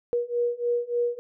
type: beating tone pair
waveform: sine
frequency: 477.7 / 481.1 Hz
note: A#4 / B4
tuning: +42 / -45 cents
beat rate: 3.4 Hz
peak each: -27 / -26 dBFS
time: 0.13-1.19 s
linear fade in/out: 0 ms
effects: none